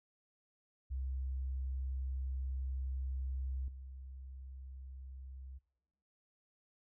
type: tone with level steps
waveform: sine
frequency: 65.8 Hz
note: C2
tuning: 10 cents sharp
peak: -35 / -46 dBFS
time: 0.9-5.59 s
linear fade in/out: 20 ms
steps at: 3.68 s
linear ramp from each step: 2 ms
effects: noise-tail reverb RT60 0.9 s tail -23 dB re dry + tanh soft clip ceiling -31 dBFS